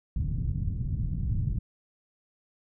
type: low-pass noise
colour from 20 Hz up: white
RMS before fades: -29 dBFS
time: 0.16-1.59 s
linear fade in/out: 5 ms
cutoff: 140 Hz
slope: 24 dB/octave
effects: none